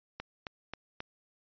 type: click train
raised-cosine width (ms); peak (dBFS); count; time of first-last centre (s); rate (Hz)
0.3; -22; 4; 0.2-1.004; 3.73
effects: resampled to 11025 Hz